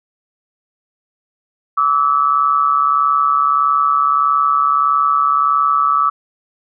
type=tone pair together; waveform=sine; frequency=1156 / 1297.6 Hz; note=D6 / E6; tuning=-28 / -28 cents; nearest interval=major second; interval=200 cents; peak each=-14 dBFS; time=1.77-6.1 s; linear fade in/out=10 ms; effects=none